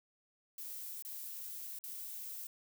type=noise with dropouts; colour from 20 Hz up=violet; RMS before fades=-45 dBFS; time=0.58-2.47 s; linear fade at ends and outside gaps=2 ms; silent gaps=1.024-1.049 / 1.789-1.838 s; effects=none